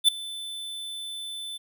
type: tone with ADSR envelope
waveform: square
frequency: 3520 Hz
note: A7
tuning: in tune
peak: -13 dBFS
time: 0.04-1.58 s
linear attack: 44 ms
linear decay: 3 ms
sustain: -21 dB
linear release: 18 ms
effects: none